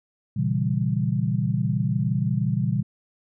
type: chord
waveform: sine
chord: A# diminished seventh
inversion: none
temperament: equal with one note detuned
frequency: 119.26 / 138.59 / 164.81 / 196 Hz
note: A#2 / C#3 / E3 / G3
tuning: +40 / 0 / 0 / 0 cents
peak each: -25 / -26 / -27 / -27 dBFS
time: 0.36-2.83 s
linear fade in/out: 10 ms
effects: none